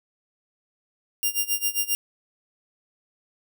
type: tone with tremolo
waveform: 5% pulse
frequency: 2800 Hz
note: F7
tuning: 4 cents sharp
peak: -11 dBFS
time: 1.23-1.95 s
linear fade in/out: 0 ms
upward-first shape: sine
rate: 7.5 Hz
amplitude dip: 90%
effects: none

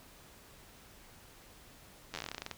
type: slowing click train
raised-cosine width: 0.2 ms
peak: -21 dBFS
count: 16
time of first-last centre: 2.14-2.513 s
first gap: 10 ms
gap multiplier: 1.12
effects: pink hiss -57 dBFS RMS until 2.57 s

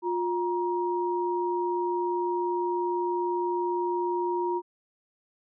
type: tone pair together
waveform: sine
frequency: 354.3 / 946 Hz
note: F4 / A#5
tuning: +25 / +25 cents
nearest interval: octave + perfect fourth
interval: 1700 cents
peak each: -27 / -29 dBFS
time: 0.02-4.62 s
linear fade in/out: 50 ms
effects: none

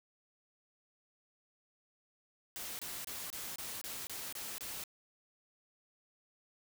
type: noise bursts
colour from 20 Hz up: white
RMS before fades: -43 dBFS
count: 9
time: 2.56-4.838 s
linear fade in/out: 0 ms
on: 230 ms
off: 26 ms
effects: none

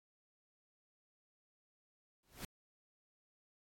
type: noise with exponential growth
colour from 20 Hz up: pink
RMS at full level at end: -42 dBFS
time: 2.23-2.45 s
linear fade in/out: 2 ms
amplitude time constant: 46 ms
effects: AAC 64 kbps

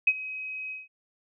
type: tone with ADSR envelope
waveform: sine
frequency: 2535 Hz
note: D#7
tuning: 32 cents sharp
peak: -15 dBFS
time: 0.07-0.88 s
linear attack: 6 ms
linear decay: 49 ms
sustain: -18 dB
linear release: 170 ms
effects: none

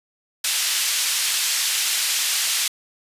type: band-pass noise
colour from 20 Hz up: pink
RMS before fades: -22 dBFS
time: 0.44-2.68 s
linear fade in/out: 5 ms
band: 2900 to 12000 Hz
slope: 12 dB/octave
effects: resampled to 32000 Hz

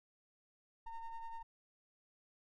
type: ring-modulated tone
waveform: triangle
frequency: 459.1 Hz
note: A#4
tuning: 26 cents flat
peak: -38 dBFS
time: 0.86-1.43 s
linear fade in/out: 10 ms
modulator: 454 Hz
effects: none

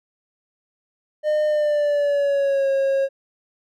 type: tone with pitch glide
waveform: triangle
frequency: 607 to 543.9 Hz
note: D#5 to C#5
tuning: -43 to -33 cents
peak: -15 dBFS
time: 1.23-3.09 s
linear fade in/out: 50 ms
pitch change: -190 cents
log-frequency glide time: 1.46-2.69 s
effects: none

